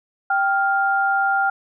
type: tone pair together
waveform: sine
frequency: 784 / 1401.4 Hz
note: G5 / F6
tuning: 0 / +6 cents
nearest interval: minor seventh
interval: 1006 cents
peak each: -19 dBFS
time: 0.3-1.5 s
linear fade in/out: 5 ms
effects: none